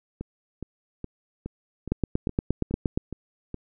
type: two click trains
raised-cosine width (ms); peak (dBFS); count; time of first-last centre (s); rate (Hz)
3; -20 / -10; 9 / 10; 0.21-3.543 / 1.92-2.975; 2.4 / 8.53
effects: none